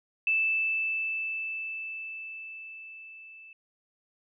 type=tone with level ramp; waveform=sine; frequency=2637 Hz; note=E7; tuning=in tune; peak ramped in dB=-22 to -47 dBFS; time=0.27-3.53 s; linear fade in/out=2 ms; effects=none